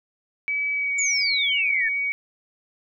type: tone with pitch glide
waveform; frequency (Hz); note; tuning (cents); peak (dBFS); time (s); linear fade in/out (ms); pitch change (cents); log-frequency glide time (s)
sine; 2287 to 2253; D7 to C#7; -47 to +28; -22; 0.48-2.12; 0; -25; 0.73-0.93
type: exponential sweep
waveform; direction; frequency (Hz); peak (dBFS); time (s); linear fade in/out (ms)
sine; down; 7200 to 1722; -22; 0.98-1.89; 10
effects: none